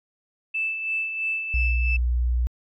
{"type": "tone with tremolo", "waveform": "sine", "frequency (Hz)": 2637, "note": "E7", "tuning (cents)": 0, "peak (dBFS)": -22, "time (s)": [0.54, 1.97], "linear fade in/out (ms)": 10, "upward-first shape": "sine", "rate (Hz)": 3, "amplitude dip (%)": 50}
{"type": "tone", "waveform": "sine", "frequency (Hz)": 60.7, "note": "B1", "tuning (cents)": -29, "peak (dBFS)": -19, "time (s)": [1.54, 2.47], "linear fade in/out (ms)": 0}
{"effects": ["tanh soft clip ceiling -12 dBFS"]}